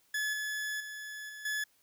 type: tone with level steps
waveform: 40% pulse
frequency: 1712 Hz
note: A6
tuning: 48 cents flat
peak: -30 / -33 / -40 / -43 / -31 dBFS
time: 0.14-1.64 s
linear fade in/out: 5 ms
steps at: 0.33 / 0.8 / 1.29 / 1.45 s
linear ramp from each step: 5 ms
effects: white hiss -69 dBFS RMS until 1.82 s